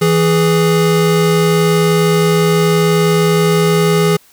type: tone pair together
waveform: square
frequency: 164.81 / 415.3 Hz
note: E3 / G#4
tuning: 0 / 0 cents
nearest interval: octave + major third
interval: 1600 cents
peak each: -13 dBFS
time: 0.01-4.17 s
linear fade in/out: 10 ms
effects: white hiss -48 dBFS RMS until 4.32 s